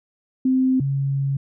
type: tone pair in turn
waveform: sine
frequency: 259.7 / 137.83 Hz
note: C4 / C#3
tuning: -13 / -10 cents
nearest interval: major seventh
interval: 1097 cents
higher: first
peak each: -15 / -19 dBFS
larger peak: first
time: 0.45-0.8 / 0.8-1.37 s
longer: second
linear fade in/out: 5 ms
effects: none